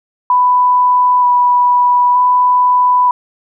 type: tone with vibrato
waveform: sine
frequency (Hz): 987.8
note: B5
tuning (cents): 0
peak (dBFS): -7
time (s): 0.3-3.11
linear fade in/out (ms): 2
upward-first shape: square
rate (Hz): 0.54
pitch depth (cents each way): 10
effects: none